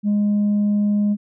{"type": "tone", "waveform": "sine", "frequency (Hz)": 206.5, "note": "G#3", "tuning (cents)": -10, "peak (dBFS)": -13, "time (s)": [0.03, 1.17], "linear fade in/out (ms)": 50, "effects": ["tanh soft clip ceiling -14 dBFS"]}